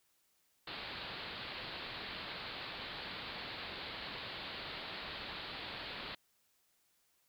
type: low-pass noise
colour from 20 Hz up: white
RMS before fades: -45 dBFS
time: 0.67-6.15 s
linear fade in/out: 5 ms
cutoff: 4500 Hz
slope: 96 dB/octave
effects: white hiss -75 dBFS RMS until 7.28 s